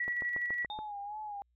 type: tone with tremolo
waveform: sine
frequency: 1936 Hz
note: B6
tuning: 35 cents flat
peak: -30 dBFS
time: 0-0.66 s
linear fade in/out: 5 ms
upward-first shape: square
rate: 12 Hz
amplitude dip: 30%
type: click train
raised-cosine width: 1 ms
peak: -29 dBFS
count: 6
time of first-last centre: 0.08-0.789 s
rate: 7.05 Hz
type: tone with exponential decay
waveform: sine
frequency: 3659 Hz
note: A#7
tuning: 33 cents flat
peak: -39 dBFS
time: 0.7-0.92 s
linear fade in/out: 2 ms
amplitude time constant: 47 ms
type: tone with vibrato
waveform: sine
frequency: 830.6 Hz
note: G#5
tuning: in tune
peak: -38 dBFS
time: 0.7-1.42 s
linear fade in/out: 0 ms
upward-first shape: sine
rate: 2.5 Hz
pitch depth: 60 cents each way
effects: added 60 Hz sine -70 dBFS peak until 1.55 s